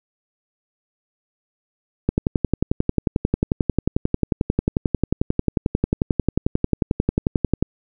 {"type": "click train", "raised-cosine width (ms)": 3, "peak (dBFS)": -4, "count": 63, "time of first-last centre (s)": [2.09, 7.626], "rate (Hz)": 11.2, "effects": []}